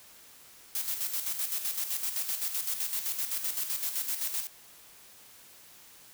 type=noise with tremolo; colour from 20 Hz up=blue; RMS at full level=-31 dBFS; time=0.75-4.47 s; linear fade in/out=2 ms; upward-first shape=square; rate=7.8 Hz; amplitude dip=55%; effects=white hiss -54 dBFS RMS until 6.13 s